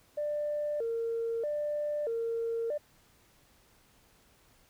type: tone with vibrato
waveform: sine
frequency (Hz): 522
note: C5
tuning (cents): -4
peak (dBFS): -29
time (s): 0.17-2.78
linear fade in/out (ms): 10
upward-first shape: square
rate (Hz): 0.79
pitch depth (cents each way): 220
effects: tanh soft clip ceiling -25 dBFS + pink hiss -64 dBFS RMS until 4.69 s